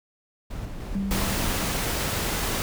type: noise with tremolo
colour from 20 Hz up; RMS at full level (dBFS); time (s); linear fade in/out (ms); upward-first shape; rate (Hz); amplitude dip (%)
brown; -31; 0.5-1.7; 10; square; 3.3; 30
type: tone with exponential decay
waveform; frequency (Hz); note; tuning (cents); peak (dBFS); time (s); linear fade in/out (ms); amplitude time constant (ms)
sine; 196; G3; 0; -23; 0.95-2.56; 5; 350
type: noise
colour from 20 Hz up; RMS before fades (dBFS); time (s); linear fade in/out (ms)
pink; -27; 1.11-2.62; 0
effects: none